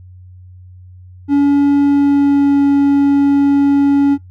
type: tone with pitch glide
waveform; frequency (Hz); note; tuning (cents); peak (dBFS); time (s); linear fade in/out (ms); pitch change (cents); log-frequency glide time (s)
triangle; 283.7 to 281.3; C#4 to C#4; +40 to +26; -6; 1.28-4.18; 50; -14; 1.84-2.63
effects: noise-tail reverb RT60 0.2 s tail -25 dB re dry + added 91 Hz sine -35 dBFS peak until 4.3 s